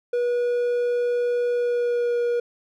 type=tone with pitch glide; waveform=triangle; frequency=484.4 to 478.3 Hz; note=B4 to A#4; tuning=-34 to +44 cents; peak=-18 dBFS; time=0.13-2.4 s; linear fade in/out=5 ms; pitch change=-22 cents; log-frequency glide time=1.52-2.19 s; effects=none